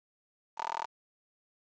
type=tone with high-pass filter; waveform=15% pulse; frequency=40.08 Hz; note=E1; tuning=48 cents flat; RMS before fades=-36 dBFS; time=0.57-0.86 s; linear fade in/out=20 ms; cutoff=890 Hz; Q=7.5; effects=resampled to 16000 Hz + 10-bit